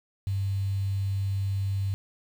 sine tone with quantisation, 98 Hz, G2, in tune, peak -25 dBFS, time 0.27-1.94 s, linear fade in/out 0 ms, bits 8, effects none

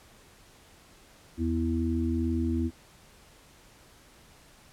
harmonic tone, 82.4 Hz, E2, in tune, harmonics 1 / 3 / 4, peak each -29 / -29 / -31 dBFS, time 1.37-2.71 s, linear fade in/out 50 ms, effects pink hiss -56 dBFS RMS until 4.72 s + low-pass 12000 Hz 12 dB/octave

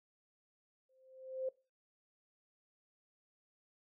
sine tone with exponential growth, 522 Hz, C5, 4 cents flat, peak -33 dBFS, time 0.89-1.49 s, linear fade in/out 5 ms, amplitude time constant 130 ms, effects noise-tail reverb RT60 0.3 s tail -21 dB re dry

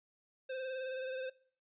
square tone with vibrato, 520 Hz, C5, 11 cents flat, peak -39 dBFS, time 0.49-1.3 s, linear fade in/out 10 ms, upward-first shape sine, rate 19 Hz, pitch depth 32 cents each way, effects noise-tail reverb RT60 0.5 s tail -21 dB re dry + resampled to 8000 Hz

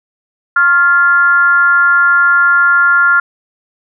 sine tone with frequency modulation, 1397 Hz, F6, in tune, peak -6 dBFS, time 0.56-3.2 s, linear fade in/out 5 ms, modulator 312 Hz, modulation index 0.5, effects none

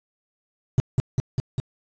triangle tone with echo, 130.8 Hz, C3, in tune, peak -11 dBFS, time 0.78-0.8 s, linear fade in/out 0 ms, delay 200 ms, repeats 4, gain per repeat -2 dB, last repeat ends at 1.6 s, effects resampled to 16000 Hz + 7-bit

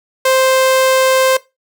sawtooth tone, 523.3 Hz, C5, in tune, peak -6 dBFS, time 0.25-1.37 s, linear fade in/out 5 ms, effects noise-tail reverb RT60 0.2 s tail -17 dB re dry

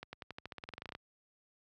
accelerating click train, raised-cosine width 0.3 ms, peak -27 dBFS, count 17, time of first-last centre 0.03-0.951 s, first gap 100 ms, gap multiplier 0.92, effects high-pass 60 Hz 12 dB/octave

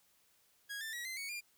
sawtooth tone with pitch steps, 1650 / 1778.7 / 1917.4 / 2067 / 2228 / 2402 Hz, G#6 / A6 / A#6 / C7 / C#7 / D7, -12 / +18 / +48 / -22 / +8 / +38 cents, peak -37 dBFS, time 0.69-1.41 s, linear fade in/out 20 ms, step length 120 ms, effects white hiss -71 dBFS RMS until 1.57 s

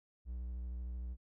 triangle tone with vibrato, 61 Hz, B1, 21 cents flat, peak -37 dBFS, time 0.25-1.17 s, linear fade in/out 50 ms, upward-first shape square, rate 13 Hz, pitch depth 33 cents each way, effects none

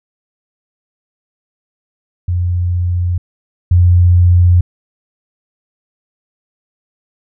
sine tone pair in turn, 88.5 / 88.5 Hz, F2 / F2, +23 / +23 cents, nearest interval unison, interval 0 cents, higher neither, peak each -12 / -5 dBFS, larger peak second, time 2.28-3.18 / 3.71-4.61 s, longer neither, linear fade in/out 5 ms, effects none

